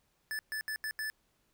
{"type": "tone bursts at uneven times", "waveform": "square", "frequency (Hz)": 1744, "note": "A6", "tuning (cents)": -16, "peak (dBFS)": -35, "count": 5, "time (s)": [[0.31, 0.39], [0.52, 0.61], [0.68, 0.76], [0.84, 0.91], [0.99, 1.1]], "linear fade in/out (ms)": 0, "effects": ["pink hiss -74 dBFS RMS until 1.53 s"]}